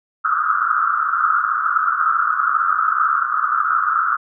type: band-pass noise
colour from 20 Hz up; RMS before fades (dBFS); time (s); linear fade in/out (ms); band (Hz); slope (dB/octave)
white; -18; 0.24-4.17; 20; 1200 to 1400; 96
effects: none